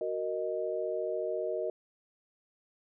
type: chord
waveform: sine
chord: D# minor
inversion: first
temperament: equal with one note detuned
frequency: 371.9 / 466.2 / 622.3 Hz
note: F#4 / A#4 / D#5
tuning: +9 / 0 / 0 cents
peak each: -36 / -35 / -34 dBFS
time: 0.01-1.7 s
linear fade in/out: 2 ms
effects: none